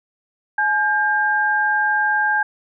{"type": "tone pair together", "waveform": "sine", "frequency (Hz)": [847.6, 1600], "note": ["G#5", "G6"], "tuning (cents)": [35, 35], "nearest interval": "major seventh", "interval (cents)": 1100, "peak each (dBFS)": [-20, -17], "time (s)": [0.58, 2.43], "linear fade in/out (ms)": 5, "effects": []}